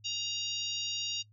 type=harmonic tone with a mistuned harmonic; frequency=938 Hz; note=A#5; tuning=11 cents sharp; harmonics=3 / 4 / 5 / 6 / 7; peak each=-36 / -38 / -40 / -42 / -43 dBFS; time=0.04-1.23 s; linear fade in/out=20 ms; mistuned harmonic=7; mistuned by=+40 cents; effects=noise-tail reverb RT60 0.1 s tail -23 dB re dry + added 106 Hz sine -58 dBFS peak until 1.32 s